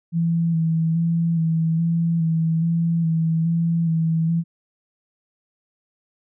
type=tone with vibrato; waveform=sine; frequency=164.81 Hz; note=E3; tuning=in tune; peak=-17 dBFS; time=0.12-4.44 s; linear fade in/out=50 ms; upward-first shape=square; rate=1.2 Hz; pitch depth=24 cents each way; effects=none